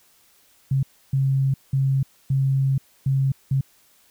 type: tone bursts at uneven times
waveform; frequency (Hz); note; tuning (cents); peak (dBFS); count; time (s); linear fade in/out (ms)
sine; 135.2; C#3; -43; -17; 6; 0.71-0.83 / 1.13-1.54 / 1.73-2.03 / 2.3-2.78 / 3.06-3.32 / 3.51-3.61; 5
effects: white hiss -58 dBFS RMS until 4.1 s